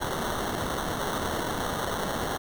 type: noise with sample-and-hold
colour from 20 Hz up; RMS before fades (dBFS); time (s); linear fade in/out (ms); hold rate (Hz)
white; -30; 0-2.38; 20; 2450
effects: none